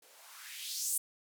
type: noise with band-pass filter sweep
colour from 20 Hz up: violet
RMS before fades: -40 dBFS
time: 0.02-0.98 s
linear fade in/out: 5 ms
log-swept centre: 370 to 9900 Hz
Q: 2.5
effects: none